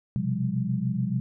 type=tone cluster; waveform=sine; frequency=124.6 / 131.6 / 176.4 / 200.3 Hz; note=B2 / C3 / F3 / G3; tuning=+16 / +10 / +18 / +38 cents; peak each=-30 / -30 / -30 / -29 dBFS; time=0.16-1.2 s; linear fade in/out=0 ms; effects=none